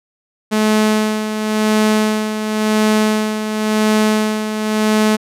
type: tone with tremolo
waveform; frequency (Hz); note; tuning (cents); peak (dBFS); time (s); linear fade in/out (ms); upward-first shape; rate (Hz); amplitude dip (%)
sawtooth; 215.1; A3; -39; -7; 0.51-5.17; 20; sine; 0.94; 60
effects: low-pass 12000 Hz 12 dB/octave